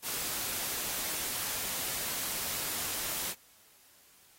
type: noise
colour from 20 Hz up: white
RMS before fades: -35 dBFS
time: 0.02-3.35 s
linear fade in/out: 50 ms
effects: white hiss -61 dBFS RMS until 4.38 s + AAC 48 kbps